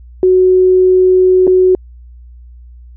sine tone with dropouts, 370 Hz, F#4, in tune, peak -5 dBFS, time 0.23-1.75 s, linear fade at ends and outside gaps 1 ms, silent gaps 1.469-1.476 s, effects added 60 Hz sine -33 dBFS peak until 2.96 s

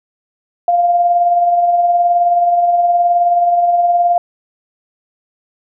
sine tone with tremolo, 698.5 Hz, F5, in tune, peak -7 dBFS, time 0.68-4.18 s, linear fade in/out 2 ms, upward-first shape triangle, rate 19 Hz, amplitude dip 45%, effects none

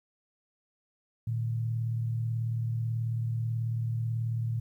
sine tone pair together, 114.5 / 152.84 Hz, A#2 / D#3, -31 / -31 cents, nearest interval perfect fourth, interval 500 cents, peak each -28 / -39 dBFS, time 1.27-4.6 s, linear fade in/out 5 ms, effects 11-bit

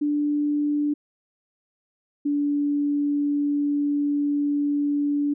sine tone pair in turn, 293.7 / 289.2 Hz, D4 / D4, 0 / -27 cents, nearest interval unison, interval 27 cents, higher first, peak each -20 dBFS, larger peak neither, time 0.01-0.94 / 2.25-5.34 s, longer second, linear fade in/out 10 ms, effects none

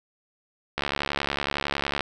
click train, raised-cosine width 0.3 ms, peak -9 dBFS, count 88, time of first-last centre 0.78-2.007 s, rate 70.9 Hz, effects none

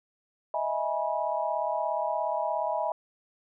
sine chord, E major seventh, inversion third, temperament equal with one note detuned, 622.3 / 659.3 / 830.6 / 971.4 Hz, D#5 / E5 / G#5 / B5, 0 / 0 / 0 / -29 cents, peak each -32 dBFS, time 0.54-2.92 s, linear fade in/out 2 ms, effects none

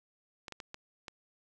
clicks, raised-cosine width 0.2 ms, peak -25 dBFS, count 5, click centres 0.482 / 0.523 / 0.602 / 0.744 / 1.082 s, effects none

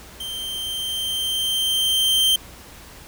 45% pulse tone with level ramp, 3137 Hz, G7, 1 cent sharp, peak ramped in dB -28 to -14 dBFS, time 0.2-2.36 s, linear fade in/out 5 ms, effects added 60 Hz sine -49 dBFS peak until 3.07 s + pink hiss -43 dBFS RMS until 3.07 s

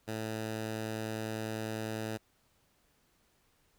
10% pulse tone, 110 Hz, A2, in tune, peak -27 dBFS, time 0.07-2.18 s, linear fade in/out 20 ms, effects pink hiss -71 dBFS RMS until 3.78 s

